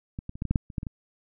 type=clicks; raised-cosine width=5 ms; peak=-21 / -22 / -27 / -17 / -18 / -11 / -10 / -29 / -16 / -23 / -21 dBFS; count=11; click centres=0.189 / 0.294 / 0.355 / 0.421 / 0.453 / 0.51 / 0.558 / 0.702 / 0.782 / 0.831 / 0.868 s; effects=none